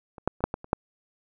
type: clicks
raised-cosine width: 1 ms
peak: -28 / -9 / -29 / -7 / -15 / -27 / -7 dBFS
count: 7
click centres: 0.182 / 0.276 / 0.406 / 0.44 / 0.541 / 0.644 / 0.731 s
effects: none